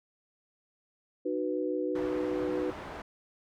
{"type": "chord", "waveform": "sine", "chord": "B major", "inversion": "first", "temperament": "equal with one note detuned", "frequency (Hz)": [304.2, 370, 493.9], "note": ["D#4", "F#4", "B4"], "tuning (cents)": [-39, 0, 0], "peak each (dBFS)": -33, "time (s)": [1.25, 2.71], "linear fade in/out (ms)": 10}
{"type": "low-pass noise", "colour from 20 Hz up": "white", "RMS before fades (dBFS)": -42, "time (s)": [1.95, 3.02], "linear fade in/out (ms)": 5, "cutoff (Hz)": 1100, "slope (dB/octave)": 12}
{"effects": []}